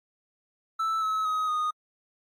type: tone with pitch steps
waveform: triangle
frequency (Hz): 1318.5 / 1290.6 / 1263.3 / 1236.6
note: E6 / E6 / D#6 / D#6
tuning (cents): 0 / -37 / +26 / -11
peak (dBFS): -23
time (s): 0.79-1.71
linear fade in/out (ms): 10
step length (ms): 230
effects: AAC 64 kbps